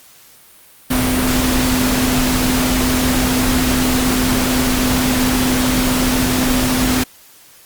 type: tone in noise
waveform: sine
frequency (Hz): 254.3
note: C4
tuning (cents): -49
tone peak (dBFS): -16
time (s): 0.9-7.04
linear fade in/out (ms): 10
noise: pink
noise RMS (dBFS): -18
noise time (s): 0.9-7.04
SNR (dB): -1
effects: white hiss -45 dBFS RMS until 7.65 s + Opus 48 kbps